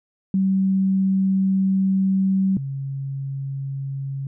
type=tone pair in turn; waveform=sine; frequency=191.7 / 136.77 Hz; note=G3 / C#3; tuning=-38 / -23 cents; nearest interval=tritone; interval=585 cents; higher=first; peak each=-16 / -25 dBFS; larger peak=first; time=0.34-2.57 / 2.57-4.27 s; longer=first; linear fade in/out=2 ms; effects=none